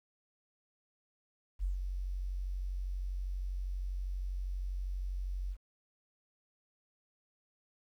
sine tone with ADSR envelope, 46.25 Hz, F#1, in tune, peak -29 dBFS, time 1.59-5.57 s, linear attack 45 ms, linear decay 130 ms, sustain -5 dB, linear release 58 ms, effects 11-bit

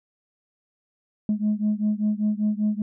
sine beating tone pair, 209.1 / 214.2 Hz, G#3 / A3, +12 / -46 cents, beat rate 5.1 Hz, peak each -22 / -23 dBFS, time 1.29-2.82 s, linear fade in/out 2 ms, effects tanh soft clip ceiling -16 dBFS

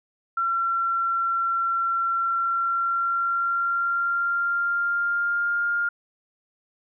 sine tone with pitch glide, 1360 to 1408 Hz, F6 to F6, -46 to +14 cents, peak -21 dBFS, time 0.37-5.89 s, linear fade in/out 5 ms, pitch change +60 cents, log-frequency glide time 2.16-5.67 s, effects none

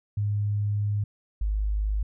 sine tone pair in turn, 103.3 / 51.65 Hz, G#2 / G#1, -9 / -9 cents, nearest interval octave, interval 1200 cents, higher first, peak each -23 dBFS, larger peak neither, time 0.17-1.04 / 1.41-2.03 s, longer first, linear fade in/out 5 ms, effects none

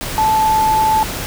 sine tone in noise, 873 Hz, A5, 14 cents flat, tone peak -11 dBFS, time 0.18-1.03 s, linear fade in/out 0 ms, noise pink, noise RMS -24 dBFS, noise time 0.01-1.26 s, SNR +10 dB, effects none

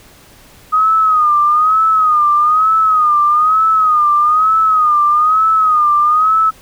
sine tone with vibrato, 1244.5 Hz, D#6, in tune, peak -8 dBFS, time 0.72-6.51 s, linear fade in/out 20 ms, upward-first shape sine, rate 1.1 Hz, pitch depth 86 cents each way, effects pink hiss -43 dBFS RMS until 6.61 s

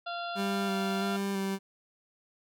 harmonic tone, 691 Hz, F5, 19 cents flat, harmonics 1 / 2 / 4 / 5 / 6 / 7, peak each -36 / -38 / -45 / -45 / -48 / -54 dBFS, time 0.06-1.17 s, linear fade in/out 10 ms
30% pulse tone with vibrato, 196 Hz, G3, in tune, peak -27 dBFS, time 0.35-1.59 s, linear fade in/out 50 ms, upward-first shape square, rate 1.5 Hz, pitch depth 15 cents each way
effects none

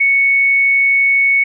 sine tone, 2217 Hz, C#7, in tune, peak -9 dBFS, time 0-1.44 s, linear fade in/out 10 ms, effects none

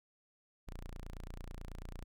sawtooth tone, 29.14 Hz, A#0, in tune, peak -40 dBFS, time 0.67-2.04 s, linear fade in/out 10 ms, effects none

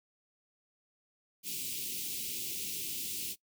white band-stop noise, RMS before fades -38 dBFS, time 1.43-3.36 s, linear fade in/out 50 ms, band 420 to 2400 Hz, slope 48 dB/octave, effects noise-tail reverb RT60 0.1 s tail -20 dB re dry + high-pass 100 Hz 12 dB/octave

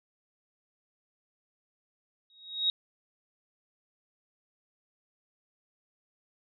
sine tone with exponential growth, 3779 Hz, A#7, 23 cents sharp, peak -21 dBFS, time 2.3-2.7 s, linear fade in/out 1 ms, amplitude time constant 85 ms, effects none

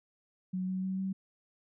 sine tone with pitch steps, 185 / 187.04 / 189.11 / 191.19 Hz, F#3 / F#3 / F#3 / G3, 0 / +19 / +38 / -43 cents, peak -31 dBFS, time 0.53-1.13 s, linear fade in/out 10 ms, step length 150 ms, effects none

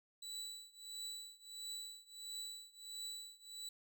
30% pulse tone with tremolo, 3951 Hz, B7, in tune, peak -40 dBFS, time 0.22-3.69 s, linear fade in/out 5 ms, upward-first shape triangle, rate 1.5 Hz, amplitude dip 95%, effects none

